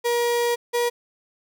35% pulse tone pair in turn, 476.2 / 479 Hz, A#4 / A#4, +37 / +47 cents, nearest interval unison, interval 10 cents, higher second, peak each -18 dBFS, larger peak neither, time 0.04-0.56 / 0.73-0.9 s, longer first, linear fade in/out 20 ms, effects none

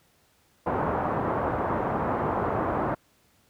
white low-pass noise, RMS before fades -27 dBFS, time 0.66-2.95 s, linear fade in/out 10 ms, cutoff 1100 Hz, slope 24 dB/octave, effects pink hiss -64 dBFS RMS until 3.49 s + high-pass 60 Hz 12 dB/octave

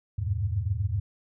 sine tone cluster, 81.4 / 96.1 / 103.7 / 124.3 Hz, E2 / G2 / G#2 / B2, -21 / -34 / -2 / +12 cents, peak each -31 / -31 / -28 / -37 dBFS, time 0.18-1 s, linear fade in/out 10 ms, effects none

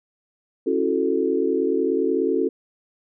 sine chord, F# minor seventh, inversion second, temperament equal with one note detuned, 273.2 / 329.6 / 370 / 440 Hz, C#4 / E4 / F#4 / A4, -25 / 0 / 0 / 0 cents, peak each -25 / -26 / -23 / -23 dBFS, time 0.66-2.49 s, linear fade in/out 10 ms, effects none

